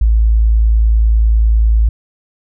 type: tone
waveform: sine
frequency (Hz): 55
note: A1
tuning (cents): 0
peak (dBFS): -7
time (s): 0.01-1.89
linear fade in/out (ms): 5
effects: none